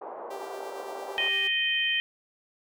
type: band-pass noise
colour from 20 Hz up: pink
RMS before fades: -39 dBFS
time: 0.01-1.29 s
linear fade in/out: 10 ms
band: 470 to 930 Hz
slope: 24 dB/octave
type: tone with tremolo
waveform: sawtooth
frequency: 392 Hz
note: G4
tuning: in tune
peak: -35 dBFS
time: 0.3-1.48 s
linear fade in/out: 10 ms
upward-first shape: sine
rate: 8.8 Hz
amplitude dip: 25%
type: harmonic tone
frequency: 622.3 Hz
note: D#5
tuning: in tune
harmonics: 3 / 4 / 5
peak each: -29 / -29 / -27 dBFS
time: 1.18-2 s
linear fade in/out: 0 ms
effects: none